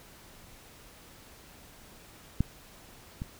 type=clicks; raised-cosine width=5 ms; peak=-12 / -22 dBFS; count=2; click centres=2.406 / 3.219 s; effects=pink hiss -53 dBFS RMS until 3.39 s